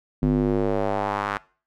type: tone with band-pass filter sweep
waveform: square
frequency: 50.5 Hz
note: G#1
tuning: 48 cents flat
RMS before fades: -23 dBFS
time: 0.22-1.38 s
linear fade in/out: 10 ms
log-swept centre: 220 to 1400 Hz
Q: 2
effects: noise-tail reverb RT60 0.4 s tail -21 dB re dry